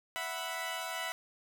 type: chord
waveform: 15% pulse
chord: E suspended second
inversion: none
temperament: equal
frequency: 659.3 / 740 / 987.8 Hz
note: E5 / F#5 / B5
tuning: 0 / 0 / 0 cents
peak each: -34 dBFS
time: 0.16-1.12 s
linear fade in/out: 0 ms
effects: none